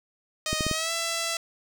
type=tone with pitch glide; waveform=5% pulse; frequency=622.3 to 667 Hz; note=D#5 to E5; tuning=0 to +20 cents; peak=-15 dBFS; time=0.46-1.37 s; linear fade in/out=2 ms; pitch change=+120 cents; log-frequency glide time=0.7-0.92 s
type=clicks; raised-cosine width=3 ms; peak=-16 dBFS; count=4; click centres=0.53 / 0.608 / 0.666 / 0.713 s
effects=none